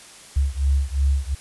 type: beating tone pair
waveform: sine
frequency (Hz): 67.9 / 70.7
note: C#2 / C#2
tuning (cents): -35 / +35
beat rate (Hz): 2.8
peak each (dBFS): -20 / -21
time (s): 0.36-1.35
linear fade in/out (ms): 10
effects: white hiss -44 dBFS RMS until 1.4 s + resampled to 24000 Hz